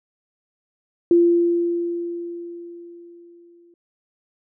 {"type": "tone with exponential decay", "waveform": "sine", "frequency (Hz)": 343.8, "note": "F4", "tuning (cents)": -27, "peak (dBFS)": -10, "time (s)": [1.11, 3.74], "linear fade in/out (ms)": 2, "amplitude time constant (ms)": 570, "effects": []}